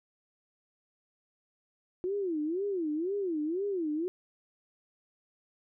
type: tone with vibrato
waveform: sine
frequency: 349.2 Hz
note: F4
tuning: in tune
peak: -29 dBFS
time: 2.04-4.08 s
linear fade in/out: 0 ms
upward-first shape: sine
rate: 2 Hz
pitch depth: 270 cents each way
effects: none